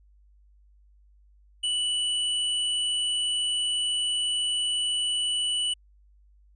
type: tone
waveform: square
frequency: 2962 Hz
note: F#7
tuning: 1 cent sharp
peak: -25 dBFS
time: 1.63-5.74 s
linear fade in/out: 10 ms
effects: added 50 Hz sine -55 dBFS peak until 6.55 s + resampled to 24000 Hz